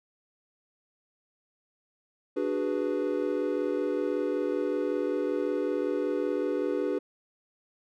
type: chord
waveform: triangle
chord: G# half-diminished seventh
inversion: second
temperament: equal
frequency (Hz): 293.7 / 370 / 415.3 / 493.9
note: D4 / F#4 / G#4 / B4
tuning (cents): 0 / 0 / 0 / 0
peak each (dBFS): -30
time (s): 2.36-6.99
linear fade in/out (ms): 10
effects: none